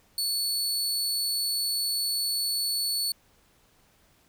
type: tone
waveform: sawtooth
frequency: 4435 Hz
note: C#8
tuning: in tune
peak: -23 dBFS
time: 0.18-3.12 s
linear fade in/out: 2 ms
effects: pink hiss -63 dBFS RMS until 4.28 s